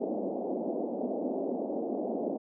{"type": "band-pass noise", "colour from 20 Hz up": "pink", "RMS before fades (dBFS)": -33, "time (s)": [0, 2.38], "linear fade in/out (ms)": 20, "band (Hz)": [220, 710], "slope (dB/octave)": 48, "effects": []}